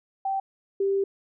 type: tone pair in turn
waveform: sine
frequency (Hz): 777 / 392.9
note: G5 / G4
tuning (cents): -16 / +4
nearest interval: octave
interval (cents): 1180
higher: first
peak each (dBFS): -24 / -21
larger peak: second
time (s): 0.25-0.4 / 0.8-1.04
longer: second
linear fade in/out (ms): 5
effects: none